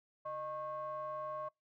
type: ring-modulated tone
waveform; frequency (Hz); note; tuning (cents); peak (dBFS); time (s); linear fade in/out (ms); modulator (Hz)
triangle; 238.8; A#3; +42; -34; 0.25-1.49; 10; 854
effects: noise-tail reverb RT60 0.2 s tail -26 dB re dry